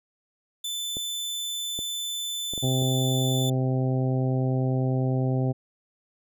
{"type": "tone", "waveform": "sawtooth", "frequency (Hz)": 3520, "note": "A7", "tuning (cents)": 0, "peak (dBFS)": -26, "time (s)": [0.64, 3.5], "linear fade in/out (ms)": 5}
{"type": "clicks", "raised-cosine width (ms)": 2, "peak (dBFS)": -23, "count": 6, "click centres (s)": [0.969, 1.79, 2.536, 2.578, 2.643, 2.823]}
{"type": "harmonic tone", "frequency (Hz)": 130, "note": "C3", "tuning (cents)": -11, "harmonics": [1, 2, 3, 4, 5, 6], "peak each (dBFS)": [-23, -29, -33, -35, -37, -39], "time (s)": [2.62, 5.53], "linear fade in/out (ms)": 20}
{"effects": []}